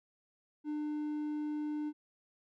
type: tone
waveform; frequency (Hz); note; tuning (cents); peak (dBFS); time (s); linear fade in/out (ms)
triangle; 300; D4; +37; -32; 0.64-1.93; 50
effects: none